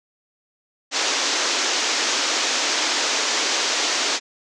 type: band-pass noise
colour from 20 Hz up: white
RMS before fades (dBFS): -22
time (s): 0.91-4.2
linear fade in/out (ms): 50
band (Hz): 260 to 6800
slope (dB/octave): 48
effects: none